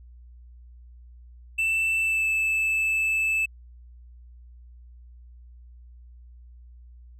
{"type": "tone with pitch glide", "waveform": "triangle", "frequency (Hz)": [2658, 2626], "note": ["E7", "E7"], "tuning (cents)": [14, -7], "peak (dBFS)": -20, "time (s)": [1.58, 3.46], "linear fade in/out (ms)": 10, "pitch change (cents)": -21, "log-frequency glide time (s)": [1.99, 2.27], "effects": ["added 60 Hz sine -45 dBFS peak until 7.19 s"]}